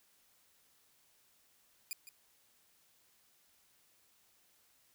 5% pulse tone with echo, 2437 Hz, D#7, 37 cents flat, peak -28 dBFS, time 1.91-1.93 s, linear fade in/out 0 ms, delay 160 ms, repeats 1, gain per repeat -12 dB, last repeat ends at 2.09 s, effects white hiss -70 dBFS RMS until 4.94 s

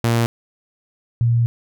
sawtooth / sine tone pair in turn, 116.54 / 117.69 Hz, A#2 / A#2, 0 / +17 cents, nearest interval unison, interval 17 cents, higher second, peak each -11 / -13 dBFS, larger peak first, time 0.04-0.26 / 1.21-1.46 s, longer second, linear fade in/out 0 ms, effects none

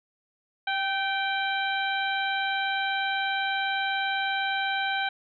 harmonic tone with a mistuned harmonic, 784 Hz, G5, in tune, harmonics 1 / 2 / 3 / 4 / 5, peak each -29 / -29 / -34 / -35 / -36 dBFS, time 0.67-5.09 s, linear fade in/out 5 ms, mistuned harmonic 2, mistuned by -28 cents, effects none

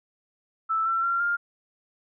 sine tone with pitch steps, 1318.5 / 1346.2 / 1374.5 / 1403.4 Hz, E6 / E6 / F6 / F6, 0 / +36 / -28 / +8 cents, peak -22 dBFS, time 0.69-1.37 s, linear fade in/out 20 ms, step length 170 ms, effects none

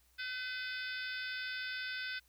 harmonic tone, 507 Hz, B4, 45 cents sharp, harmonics 3 / 4 / 5 / 6 / 7 / 8 / 9 / 10, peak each -40 / -48 / -47 / -54 / -47 / -55 / -50 / -50 dBFS, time 0.18-2.2 s, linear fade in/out 20 ms, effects added 60 Hz sine -70 dBFS peak until 2.28 s + white hiss -71 dBFS RMS until 2.28 s

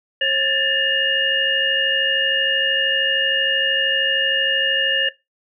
sine tone cluster, 542 / 1708 / 1781 / 2843 Hz, C#5 / G#6 / A6 / F7, -39 / +48 / +21 / +30 cents, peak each -25 / -24 / -22 / -19 dBFS, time 0.21-5.09 s, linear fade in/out 5 ms, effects noise-tail reverb RT60 0.2 s tail -18 dB re dry

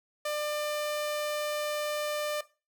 sawtooth tone, 597 Hz, D5, 28 cents sharp, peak -26 dBFS, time 0.25-2.41 s, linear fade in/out 5 ms, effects noise-tail reverb RT60 0.3 s tail -17 dB re dry

